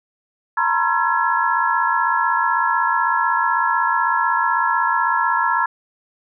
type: tone cluster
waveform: sine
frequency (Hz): 917 / 973 / 1059 / 1354 / 1682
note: A#5 / B5 / C6 / E6 / G#6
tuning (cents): -29 / -26 / +21 / +46 / +22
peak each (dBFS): -22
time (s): 0.57-5.66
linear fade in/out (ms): 5
effects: none